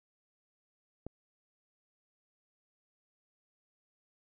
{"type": "click", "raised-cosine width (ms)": 2, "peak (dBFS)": -27, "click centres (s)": 1.066, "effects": []}